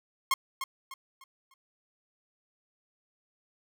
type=tone with echo; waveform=sawtooth; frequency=1073 Hz; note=C6; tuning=43 cents sharp; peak=-19 dBFS; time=0.31-0.34 s; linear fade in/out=2 ms; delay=300 ms; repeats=4; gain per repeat=-9 dB; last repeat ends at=1.54 s; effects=none